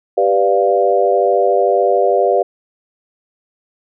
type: chord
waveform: sine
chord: G dominant seventh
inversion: none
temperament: equal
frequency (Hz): 392 / 493.9 / 587.3 / 698.5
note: G4 / B4 / D5 / F5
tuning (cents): 0 / 0 / 0 / 0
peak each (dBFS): -16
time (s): 0.17-2.43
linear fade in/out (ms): 10
effects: none